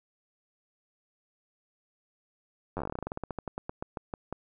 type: slowing click train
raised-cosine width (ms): 1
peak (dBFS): -20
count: 26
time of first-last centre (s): 2.77-4.326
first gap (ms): 10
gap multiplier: 1.13
effects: none